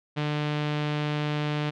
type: tone with low-pass filter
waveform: sawtooth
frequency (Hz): 149.2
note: D3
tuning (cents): +28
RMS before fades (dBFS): -28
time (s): 0.16-1.71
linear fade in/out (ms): 20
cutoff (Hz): 3300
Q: 1.7
effects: none